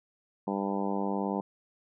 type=harmonic tone; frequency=99 Hz; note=G2; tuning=18 cents sharp; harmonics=2 / 3 / 4 / 5 / 6 / 7 / 8 / 9 / 10; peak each=-32 / -36 / -37 / -38 / -41 / -41 / -39 / -38 / -43 dBFS; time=0.47-1.41 s; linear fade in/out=5 ms; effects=none

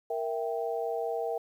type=chord; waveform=sine; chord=E diminished; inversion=second; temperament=equal; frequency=466.2 / 659.3 / 784 Hz; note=Bb4 / E5 / G5; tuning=0 / 0 / 0 cents; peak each=-32 / -34 / -36 dBFS; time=0.1-1.38 s; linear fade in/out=5 ms; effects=10-bit

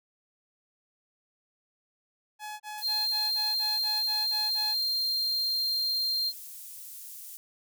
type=tone bursts; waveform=sawtooth; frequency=847 Hz; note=G#5; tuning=34 cents sharp; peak=-33 dBFS; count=10; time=2.39-4.751 s; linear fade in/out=50 ms; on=210 ms; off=29 ms
type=high-pass noise; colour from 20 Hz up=pink; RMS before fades=-44 dBFS; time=2.78-7.37 s; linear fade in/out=0 ms; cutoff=11000 Hz; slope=12 dB/octave
type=tone; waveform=triangle; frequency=4186 Hz; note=C8; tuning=in tune; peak=-25 dBFS; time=2.81-6.33 s; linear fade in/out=50 ms
effects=none

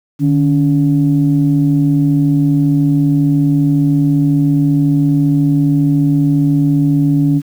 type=tone pair together; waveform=sine; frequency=150 / 282.7 Hz; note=D3 / C#4; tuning=+37 / +34 cents; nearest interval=major seventh; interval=1097 cents; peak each=-11 dBFS; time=0.19-7.42 s; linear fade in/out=50 ms; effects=tanh soft clip ceiling -2 dBFS + 7-bit

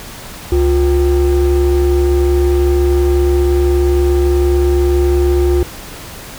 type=ring-modulated tone; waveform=triangle; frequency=212.2 Hz; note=G#3; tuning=38 cents sharp; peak=-4 dBFS; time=0.52-5.63 s; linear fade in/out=2 ms; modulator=143 Hz; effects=pink hiss -31 dBFS RMS until 6.38 s

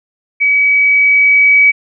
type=tone with level ramp; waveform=sine; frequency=2275 Hz; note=C#7; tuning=44 cents sharp; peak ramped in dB=-8 to -4 dBFS; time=0.4-1.72 s; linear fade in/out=20 ms; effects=none

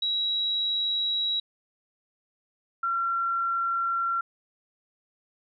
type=tone pair in turn; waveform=sine; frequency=3873 / 1365.6 Hz; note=B7 / F6; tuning=-35 / -39 cents; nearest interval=octave + tritone; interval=1804 cents; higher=first; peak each=-24 dBFS; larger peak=neither; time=0.02-1.4 / 2.83-4.21 s; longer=neither; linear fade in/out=5 ms; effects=none

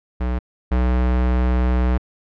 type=tone pair in turn; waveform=square; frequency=61.74 / 62.13 Hz; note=B1 / B1; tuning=0 / +11 cents; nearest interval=unison; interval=11 cents; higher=second; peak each=-20 / -16 dBFS; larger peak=second; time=0.2-0.39 / 0.71-1.98 s; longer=second; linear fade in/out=10 ms; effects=low-pass 2000 Hz 12 dB/octave

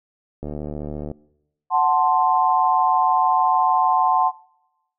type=click train; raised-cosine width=2 ms; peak=-17 dBFS; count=52; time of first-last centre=0.43-1.115 s; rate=74.5 Hz
type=chord; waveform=sine; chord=F# diminished; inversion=none; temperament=equal; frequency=740 / 880 / 1046.5 Hz; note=F#5 / A5 / C6; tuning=0 / 0 / 0 cents; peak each=-19 dBFS; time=1.7-4.32 s; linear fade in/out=50 ms
effects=noise-tail reverb RT60 0.9 s tail -23 dB re dry

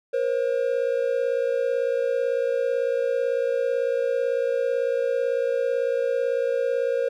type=tone pair together; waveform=triangle; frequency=477 / 535 Hz; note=A#4 / C5; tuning=+40 / +38 cents; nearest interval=major second; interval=198 cents; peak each=-22 dBFS; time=0.13-7.09 s; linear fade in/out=10 ms; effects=none

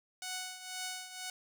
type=tone with tremolo; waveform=5% pulse; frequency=740 Hz; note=F#5; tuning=in tune; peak=-25 dBFS; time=0.22-1.3 s; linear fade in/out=2 ms; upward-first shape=triangle; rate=2 Hz; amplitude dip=75%; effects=none

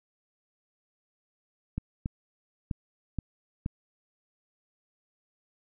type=clicks; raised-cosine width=5 ms; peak=-18 dBFS; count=5; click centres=1.78 / 2.059 / 2.712 / 3.187 / 3.661 s; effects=none

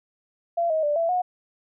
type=tone with pitch steps; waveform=sine; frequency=682 / 632 / 589 / 667 / 726 Hz; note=F5 / D#5 / D5 / E5 / F#5; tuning=-41 / +27 / +5 / +20 / -33 cents; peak=-20 dBFS; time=0.57-1.22 s; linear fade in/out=10 ms; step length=130 ms; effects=none

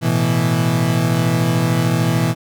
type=chord; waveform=35% pulse; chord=A suspended second; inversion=none; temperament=equal; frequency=110 / 123.47 / 164.81 Hz; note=A2 / B2 / E3; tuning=0 / 0 / 0 cents; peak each=-22 / -16 / -16 dBFS; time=0.01-2.35 s; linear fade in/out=50 ms; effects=none

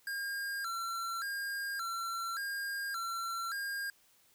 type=tone with vibrato; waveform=square; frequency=1480 Hz; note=F#6; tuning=in tune; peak=-36 dBFS; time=0.07-3.9 s; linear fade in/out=2 ms; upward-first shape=square; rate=0.87 Hz; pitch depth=150 cents each way; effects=white hiss -67 dBFS RMS until 4.34 s

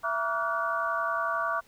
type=tone cluster; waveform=sine; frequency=666 / 946 / 1152 / 1416 / 1487 Hz; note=E5 / A#5 / D6 / F6 / F#6; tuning=+18 / +25 / -34 / +23 / +8 cents; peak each=-33 / -37 / -29 / -35 / -34 dBFS; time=0.03-1.61 s; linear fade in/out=20 ms; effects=pink hiss -60 dBFS RMS until 1.67 s

